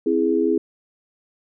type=chord; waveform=sine; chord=C augmented; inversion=none; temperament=equal; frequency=261.6 / 329.6 / 415.3 Hz; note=C4 / E4 / G#4; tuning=0 / 0 / 0 cents; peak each=-23 / -20 / -20 dBFS; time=0.06-0.58 s; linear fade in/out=5 ms; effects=none